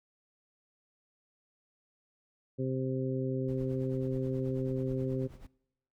harmonic tone, 130.81 Hz, C3, in tune, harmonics 1 / 2 / 3 / 4, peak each -33 / -35 / -36 / -40 dBFS, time 2.58-5.28 s, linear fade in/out 20 ms
brown noise with tremolo, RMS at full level -47 dBFS, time 3.48-5.47 s, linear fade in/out 5 ms, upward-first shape sine, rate 9.3 Hz, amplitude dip 75%
effects noise-tail reverb RT60 0.8 s tail -22 dB re dry

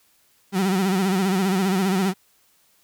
35% pulse tone with vibrato, 190.2 Hz, F#3, 48 cents sharp, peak -17 dBFS, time 0.52-2.14 s, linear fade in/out 50 ms, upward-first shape sine, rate 15 Hz, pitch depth 85 cents each way, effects white hiss -61 dBFS RMS until 2.83 s

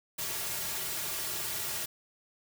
white noise with comb filter, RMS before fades -35 dBFS, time 0.18-1.86 s, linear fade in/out 10 ms, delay 3.9 ms, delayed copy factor -0.9, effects none

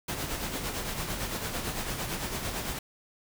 pink noise with tremolo, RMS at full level -32 dBFS, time 0.08-2.79 s, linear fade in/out 5 ms, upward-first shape sine, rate 8.9 Hz, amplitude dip 45%, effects none

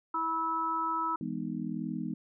harmonic tone, 325.9 Hz, E4, 20 cents flat, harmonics 1 / 3 / 4, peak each -40 / -32 / -31 dBFS, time 0.14-1.16 s, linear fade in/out 5 ms
sine chord, E major seventh, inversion none, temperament just, 164.81 / 206 / 247.2 / 309 Hz, E3 / G#3 / B3 / D#4, 0 / -14 / +2 / -12 cents, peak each -39 / -37 / -37 / -39 dBFS, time 1.21-2.14 s, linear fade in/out 2 ms
effects none

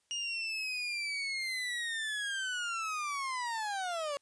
30% pulse linear sweep, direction down, 2859 to 554.4 Hz, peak -31 dBFS, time 0.11-4.17 s, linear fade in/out 0 ms, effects white hiss -75 dBFS RMS until 4.21 s + resampled to 22050 Hz

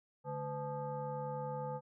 sine tone with frequency modulation, 506 Hz, B4, 42 cents sharp, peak -37 dBFS, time 0.24-1.81 s, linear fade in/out 50 ms, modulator 361 Hz, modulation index 1.3, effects none

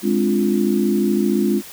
sine chord, D half-diminished seventh, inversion second, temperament equal, 207.7 / 261.6 / 293.7 / 349.2 Hz, Ab3 / C4 / D4 / F4, 0 / 0 / 0 / 0 cents, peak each -18 / -23 / -23 / -20 dBFS, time 0.02-1.62 s, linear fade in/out 50 ms, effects white hiss -38 dBFS RMS until 1.72 s

